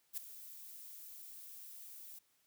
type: noise with ADSR envelope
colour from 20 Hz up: violet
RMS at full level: -38 dBFS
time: 0.13-2.19 s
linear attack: 45 ms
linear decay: 5 ms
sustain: -14 dB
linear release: 8 ms
effects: white hiss -75 dBFS RMS until 2.46 s + high-pass 80 Hz 12 dB/octave